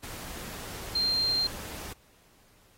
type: tone in noise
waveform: sine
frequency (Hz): 4177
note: C8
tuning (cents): -4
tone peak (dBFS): -24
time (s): 0.95-1.47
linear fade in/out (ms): 5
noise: pink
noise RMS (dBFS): -41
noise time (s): 0.03-1.93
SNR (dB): +14
effects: pink hiss -62 dBFS RMS until 2.77 s + AAC 48 kbps